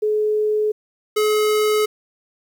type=tone pair in turn; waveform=sine / square; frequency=425.9 / 425.9 Hz; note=G#4 / G#4; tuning=+44 / +44 cents; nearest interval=unison; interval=0 cents; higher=neither; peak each=-16 dBFS; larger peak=neither; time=0.02-0.72 / 1.16-1.86 s; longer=neither; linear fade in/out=10 ms; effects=9-bit